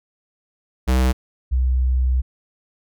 square / sine tone pair in turn, 63.9 / 63.59 Hz, C2 / C2, -40 / -49 cents, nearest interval unison, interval 9 cents, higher first, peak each -15 dBFS, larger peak neither, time 0.87-1.13 / 1.51-2.22 s, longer second, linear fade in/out 20 ms, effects none

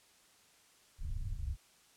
pink low-pass noise, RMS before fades -38 dBFS, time 0.98-1.57 s, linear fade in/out 50 ms, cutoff 100 Hz, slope 24 dB/octave, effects white hiss -65 dBFS RMS until 1.96 s + low-pass 10000 Hz 12 dB/octave

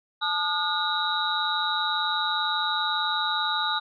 sine tone cluster, 867 / 1215 / 1440 / 3743 / 3921 Hz, A5 / D#6 / F#6 / A#7 / B7, -26 / -42 / -47 / +6 / -13 cents, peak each -30 dBFS, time 0.21-3.8 s, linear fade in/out 20 ms, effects none

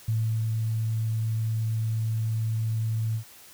sine tone with ADSR envelope, 111.4 Hz, A2, 22 cents sharp, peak -22 dBFS, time 0.08-3.24 s, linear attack 6 ms, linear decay 370 ms, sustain -2 dB, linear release 89 ms, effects white hiss -50 dBFS RMS until 3.53 s

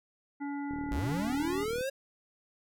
harmonic tone, 284.3 Hz, C#4, 44 cents sharp, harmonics 1 / 3 / 5 / 7, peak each -34 / -42 / -49 / -49 dBFS, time 0.4-1.65 s, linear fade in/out 20 ms
click train, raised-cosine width 3 ms, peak -30 dBFS, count 44, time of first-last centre 0.71-1.81 s, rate 39.1 Hz
square linear sweep, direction up, 43.65 to 553 Hz, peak -32 dBFS, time 0.91-1.9 s, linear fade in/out 10 ms
effects none

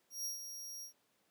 sawtooth tone with ADSR envelope, 5640 Hz, F8, 16 cents sharp, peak -34 dBFS, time 0.1-0.93 s, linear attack 150 ms, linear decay 130 ms, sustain -8 dB, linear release 99 ms, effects pink hiss -75 dBFS RMS until 1.3 s + high-pass 200 Hz 12 dB/octave

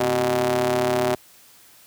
sawtooth ring-modulated tone, 119.9 Hz, A#2, 49 cents sharp, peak -12 dBFS, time 0-1.15 s, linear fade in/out 5 ms, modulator 497 Hz, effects white hiss -51 dBFS RMS until 1.86 s + high-pass 60 Hz 12 dB/octave

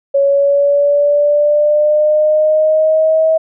sine linear sweep, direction up, 555 to 642 Hz, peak -8 dBFS, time 0.14-3.38 s, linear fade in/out 10 ms, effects none

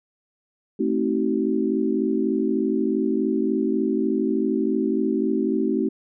sine chord, A diminished seventh, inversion none, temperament just, 220 / 264 / 316.8 / 380.2 Hz, A3 / C4 / Eb4 / Gb4, 0 / +16 / +31 / +47 cents, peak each -25 dBFS, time 0.79-5.89 s, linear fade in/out 10 ms, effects none

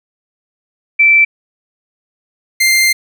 sine / sawtooth tone pair in turn, 2331 / 2096 Hz, D7 / C7, -14 / +2 cents, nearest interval major second, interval 184 cents, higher first, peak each -5 dBFS, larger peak neither, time 0.99-1.25 / 2.6-2.93 s, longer second, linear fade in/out 10 ms, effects none

